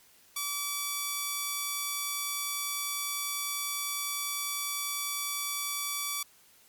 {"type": "tone", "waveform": "5% pulse", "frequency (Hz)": 1150, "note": "D6", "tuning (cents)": -37, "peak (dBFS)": -19, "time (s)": [0.36, 6.23], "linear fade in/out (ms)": 5, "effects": ["white hiss -60 dBFS RMS until 6.68 s", "MP3 96 kbps"]}